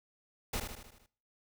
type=noise with echo; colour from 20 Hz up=pink; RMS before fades=-35 dBFS; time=0.53-0.6 s; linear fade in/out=5 ms; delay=77 ms; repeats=6; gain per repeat=-5 dB; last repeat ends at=1.062 s; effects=noise-tail reverb RT60 0.5 s tail -20 dB re dry